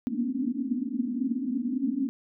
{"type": "band-pass noise", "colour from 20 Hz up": "pink", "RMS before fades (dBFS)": -29, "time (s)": [0.07, 2.09], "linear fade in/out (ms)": 0, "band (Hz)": [230, 280], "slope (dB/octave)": 96, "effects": []}